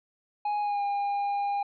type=tone with pitch glide; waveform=triangle; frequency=830.6 to 807.9 Hz; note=G#5 to G#5; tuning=0 to -48 cents; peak=-24 dBFS; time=0.45-1.63 s; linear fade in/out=5 ms; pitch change=-48 cents; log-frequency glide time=0.61-0.82 s; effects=resampled to 11025 Hz